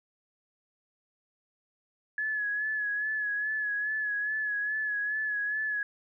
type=tone with vibrato; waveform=sine; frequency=1700 Hz; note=G#6; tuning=40 cents sharp; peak=-28 dBFS; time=2.18-5.83 s; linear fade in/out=2 ms; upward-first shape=sine; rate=2.4 Hz; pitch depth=39 cents each way; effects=none